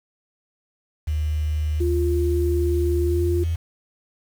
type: tone with pitch glide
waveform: sine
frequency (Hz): 76.7 to 82.68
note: D#2 to E2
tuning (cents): -24 to +6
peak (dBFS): -20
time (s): 1.07-3.56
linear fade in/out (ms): 10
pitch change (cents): +130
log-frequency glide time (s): 3.06-3.23
type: tone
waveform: sine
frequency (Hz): 349.2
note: F4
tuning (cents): 0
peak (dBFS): -21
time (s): 1.8-3.44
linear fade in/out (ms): 10
effects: 7-bit